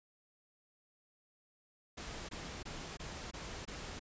pink noise bursts, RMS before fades -45 dBFS, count 6, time 1.97-3.995 s, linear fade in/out 10 ms, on 320 ms, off 21 ms, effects resampled to 16000 Hz

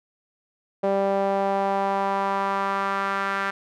sawtooth tone with band-pass filter sweep, 196.5 Hz, G3, 4 cents sharp, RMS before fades -24 dBFS, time 0.83-3.51 s, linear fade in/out 10 ms, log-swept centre 580 to 1500 Hz, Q 2.5, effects none

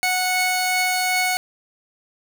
sawtooth tone pair together, 736.2 / 2206 Hz, F#5 / C#7, -9 / -9 cents, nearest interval octave + perfect fifth, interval 1900 cents, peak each -18 dBFS, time 0.03-1.37 s, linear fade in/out 0 ms, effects none

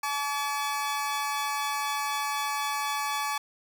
sawtooth tone pair together, 857 / 1144 Hz, A5 / D6, -46 / -46 cents, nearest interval perfect fourth, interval 500 cents, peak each -27 dBFS, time 0.03-3.38 s, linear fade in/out 5 ms, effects none

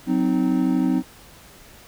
triangle chord, C diminished, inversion second, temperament equal with one note detuned, 185 / 258.8 / 311.1 Hz, Gb3 / C4 / Eb4, 0 / -19 / 0 cents, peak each -22 / -18 / -21 dBFS, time 0.06-1.03 s, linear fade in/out 50 ms, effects pink hiss -47 dBFS RMS until 1.87 s

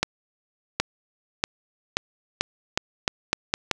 accelerating click train, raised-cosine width 0.2 ms, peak -3 dBFS, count 10, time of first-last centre 0.03-3.713 s, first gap 770 ms, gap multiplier 0.83, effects none

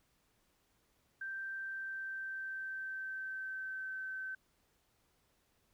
sine tone with pitch glide, 1568 to 1538.4 Hz, G6 to G6, 0 to -33 cents, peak -39 dBFS, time 1.21-4.35 s, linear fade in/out 5 ms, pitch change -33 cents, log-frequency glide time 1.54-3.96 s, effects pink hiss -75 dBFS RMS until 5.73 s

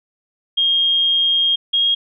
sine tone pair in turn, 3235 / 3263 Hz, G#7 / G#7, -46 / -31 cents, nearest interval unison, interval 15 cents, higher second, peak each -13 dBFS, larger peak neither, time 0.57-1.56 / 1.73-1.95 s, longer first, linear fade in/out 10 ms, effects none

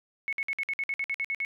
sine tone bursts, 2200 Hz, C#7, 14 cents flat, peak -27 dBFS, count 12, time 0.28-1.449 s, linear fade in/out 0 ms, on 47 ms, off 55 ms, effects none

